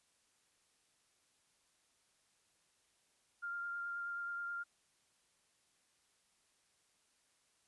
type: tone with vibrato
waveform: sine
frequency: 1396.9 Hz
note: F6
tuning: in tune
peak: -39 dBFS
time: 3.42-4.64 s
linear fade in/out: 20 ms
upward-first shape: triangle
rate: 9.4 Hz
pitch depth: 14 cents each way
effects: white hiss -75 dBFS RMS until 7.67 s + resampled to 24000 Hz